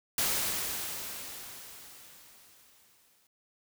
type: noise with exponential decay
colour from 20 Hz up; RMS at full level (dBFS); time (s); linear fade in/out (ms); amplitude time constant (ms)
white; -28; 0.18-3.27; 2; 670
effects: none